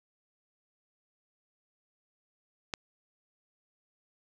click, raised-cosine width 0.2 ms, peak -15 dBFS, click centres 2.738 s, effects none

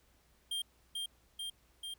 square tone with echo, 3194 Hz, G7, 32 cents sharp, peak -35 dBFS, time 0.51-0.62 s, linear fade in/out 5 ms, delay 440 ms, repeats 3, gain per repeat -2 dB, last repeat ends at 1.94 s, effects added 60 Hz sine -70 dBFS peak until 1.98 s + pink hiss -70 dBFS RMS until 1.98 s

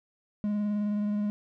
triangle tone with vibrato, 207.7 Hz, G#3, in tune, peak -24 dBFS, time 0.44-1.3 s, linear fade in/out 0 ms, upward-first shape triangle, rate 19 Hz, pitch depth 23 cents each way, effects none

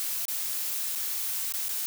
blue noise with dropouts, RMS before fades -31 dBFS, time 0-1.86 s, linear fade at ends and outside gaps 0 ms, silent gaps 0.253-0.282 / 0.952-0.957 / 1.523-1.538 / 1.684-1.691 s, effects none

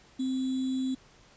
sine tone with sample-and-hold, 260.8 Hz, C4, 5 cents flat, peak -27 dBFS, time 0.19-0.95 s, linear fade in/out 10 ms, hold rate 3675 Hz, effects pink hiss -58 dBFS RMS until 1.36 s + resampled to 16000 Hz

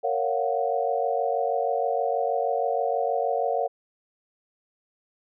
sine chord, Gb major seventh, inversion first, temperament just, 462.5 / 555 / 693.7 / 740 Hz, Bb4 / Db5 / F5 / Gb5, -14 / +2 / -12 / 0 cents, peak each -28 dBFS, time 0.03-3.68 s, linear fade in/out 20 ms, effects none

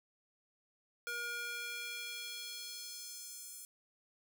square tone with high-pass filter sweep, 475.9 Hz, A#4, 36 cents sharp, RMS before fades -44 dBFS, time 1.07-3.65 s, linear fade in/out 0 ms, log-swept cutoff 1200 to 8600 Hz, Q 1.5, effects none

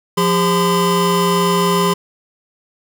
square tone cluster, 175.8 / 402.7 / 1021 Hz, F3 / G4 / C6, +12 / +47 / -43 cents, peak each -18 dBFS, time 0.17-1.94 s, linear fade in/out 10 ms, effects none

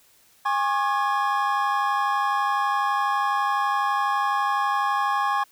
triangle tone cluster, 816 / 1089 / 1181 / 1675 Hz, G#5 / C#6 / D6 / G#6, -31 / -31 / +9 / +14 cents, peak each -23 / -22 / -29 / -28 dBFS, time 0.45-5.44 s, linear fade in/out 10 ms, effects white hiss -58 dBFS RMS until 5.51 s

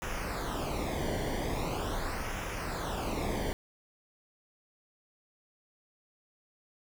brown noise with flanger, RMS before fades -34 dBFS, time 0.02-3.53 s, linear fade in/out 0 ms, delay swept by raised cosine 0.23 to 0.78 ms, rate 0.42 Hz, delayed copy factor -0.75, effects none

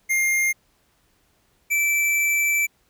square tone pair in turn, 2117 / 2326 Hz, C7 / D7, +20 / -17 cents, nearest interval major second, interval 163 cents, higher second, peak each -19 / -19 dBFS, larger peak neither, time 0.09-0.53 / 1.7-2.67 s, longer second, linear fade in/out 20 ms, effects pink hiss -64 dBFS RMS until 2.89 s

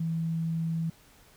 sine tone, 163.8 Hz, E3, 11 cents flat, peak -27 dBFS, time 0-0.9 s, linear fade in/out 5 ms, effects pink hiss -58 dBFS RMS until 1.36 s

